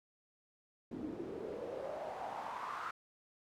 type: noise with band-pass filter sweep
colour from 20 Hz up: pink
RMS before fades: -43 dBFS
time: 0.91-2.91 s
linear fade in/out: 5 ms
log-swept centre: 270 to 1300 Hz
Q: 4.8
effects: none